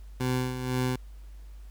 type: tone with tremolo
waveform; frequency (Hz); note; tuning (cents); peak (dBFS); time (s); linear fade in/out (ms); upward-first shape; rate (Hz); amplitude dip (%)
20% pulse; 127.2; C3; -48; -20; 0.2-0.96; 5; sine; 2; 60
effects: added 50 Hz sine -42 dBFS peak until 1.7 s + pink hiss -63 dBFS RMS until 1.7 s